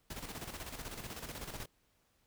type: noise with tremolo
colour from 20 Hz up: pink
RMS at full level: -43 dBFS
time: 0.1-1.66 s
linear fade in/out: 5 ms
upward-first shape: square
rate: 16 Hz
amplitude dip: 55%
effects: pink hiss -74 dBFS RMS until 2.26 s